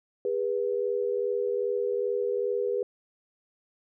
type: tone pair together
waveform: sine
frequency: 405.4 / 487.9 Hz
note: G#4 / B4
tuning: -42 / -21 cents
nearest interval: minor third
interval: 321 cents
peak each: -28 dBFS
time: 0.25-2.83 s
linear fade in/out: 2 ms
effects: none